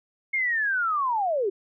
sine linear sweep, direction down, 2171 to 364.9 Hz, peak -22 dBFS, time 0.33-1.5 s, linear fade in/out 10 ms, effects none

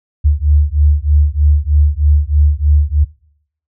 sine beating tone pair, 72.4 / 75.6 Hz, D2 / D#2, -24 / -49 cents, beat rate 3.2 Hz, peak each -11 dBFS, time 0.24-3.05 s, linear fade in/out 20 ms, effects noise-tail reverb RT60 0.7 s tail -23 dB re dry

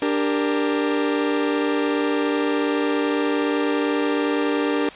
40% pulse chord, G minor, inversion second, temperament equal with one note detuned, 293.7 / 396.3 / 466.2 Hz, D4 / G4 / Bb4, 0 / +19 / 0 cents, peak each -21 / -25 / -24 dBFS, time 0.02-4.89 s, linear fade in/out 2 ms, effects white hiss -40 dBFS RMS until 4.95 s + resampled to 8000 Hz

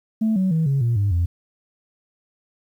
sine tone with pitch steps, 220 / 188.23 / 161.05 / 137.79 / 117.9 / 100.87 / 86.3 Hz, A3 / F#3 / E3 / C#3 / A#2 / G2 / F2, 0 / +30 / -40 / -10 / +20 / +50 / -20 cents, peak -15 dBFS, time 0.21-1.26 s, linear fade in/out 10 ms, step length 150 ms, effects tanh soft clip ceiling -14 dBFS + 9-bit

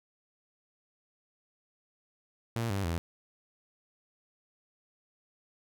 sawtooth tone with pitch steps, 115.8 / 98.51 / 83.8 Hz, A#2 / G2 / E2, -11 / +9 / +29 cents, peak -26 dBFS, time 2.56-2.98 s, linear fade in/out 0 ms, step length 140 ms, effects none

